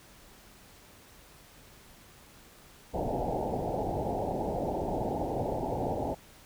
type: low-pass noise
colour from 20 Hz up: white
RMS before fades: -32 dBFS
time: 2.93-6.15 s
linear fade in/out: 20 ms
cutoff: 870 Hz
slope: 96 dB/octave
effects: pink hiss -55 dBFS RMS until 6.45 s